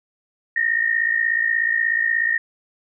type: tone pair together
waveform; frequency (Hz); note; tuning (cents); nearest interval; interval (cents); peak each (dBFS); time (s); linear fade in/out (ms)
sine; 1821 / 1877.6; A#6 / A#6; -41 / +12; minor second; 53; -20; 0.56-2.38; 5
effects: none